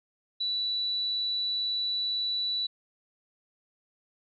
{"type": "tone", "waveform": "sine", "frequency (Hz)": 3951, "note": "B7", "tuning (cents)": 0, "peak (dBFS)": -27, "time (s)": [0.4, 2.67], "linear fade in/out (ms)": 10, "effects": []}